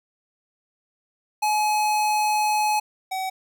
square tone pair in turn, 848 / 757.8 Hz, G#5 / F#5, +36 / +41 cents, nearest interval major second, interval 195 cents, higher first, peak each -20 / -26 dBFS, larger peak first, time 1.42-2.8 / 3.11-3.3 s, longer first, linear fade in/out 10 ms, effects none

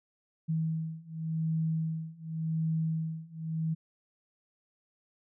sine beating tone pair, 160.1 / 160.99 Hz, D#3 / E3, +50 / -41 cents, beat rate 0.89 Hz, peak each -33 / -32 dBFS, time 0.48-3.75 s, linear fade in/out 20 ms, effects none

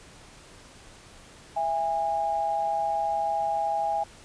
sine tone pair together, 663 / 816.6 Hz, E5 / G#5, +10 / -29 cents, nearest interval major third, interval 361 cents, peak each -30 / -25 dBFS, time 1.56-4.04 s, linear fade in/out 10 ms, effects pink hiss -50 dBFS RMS until 4.24 s + resampled to 22050 Hz

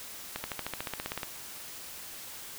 accelerating click train, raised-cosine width 0.3 ms, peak -17 dBFS, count 14, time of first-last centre 0.36-1.232 s, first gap 80 ms, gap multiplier 0.97, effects white hiss -44 dBFS RMS until 2.58 s

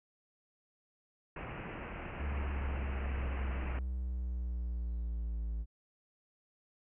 pink low-pass noise, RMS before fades -43 dBFS, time 1.36-3.79 s, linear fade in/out 2 ms, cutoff 2800 Hz, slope 96 dB/octave
triangle linear sweep, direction down, 71.2 to 55 Hz, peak -32 dBFS, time 2.18-5.66 s, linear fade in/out 50 ms
effects none

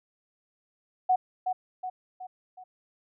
sine tone with echo, 740 Hz, F#5, in tune, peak -19 dBFS, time 1.09-1.16 s, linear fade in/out 10 ms, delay 370 ms, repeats 4, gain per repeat -6 dB, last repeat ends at 2.64 s, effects none

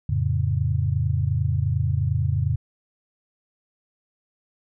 sine chord, F augmented, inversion none, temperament equal, 87.31 / 110 / 138.59 Hz, F2 / A2 / C#3, 0 / 0 / 0 cents, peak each -24 dBFS, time 0.09-2.56 s, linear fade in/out 5 ms, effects none

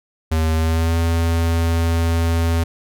square tone with pitch glide, 79.9 to 83.24 Hz, D#2 to E2, +47 to +17 cents, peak -16 dBFS, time 0.31-2.64 s, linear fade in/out 10 ms, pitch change +70 cents, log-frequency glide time 0.55-0.97 s, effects none

